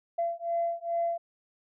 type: beating tone pair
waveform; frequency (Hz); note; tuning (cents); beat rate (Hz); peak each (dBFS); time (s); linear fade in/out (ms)
sine; 679 / 681.4; F5 / F5; -49 / -43; 2.4; -30; 0.18-1.18; 10
effects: tanh soft clip ceiling -20 dBFS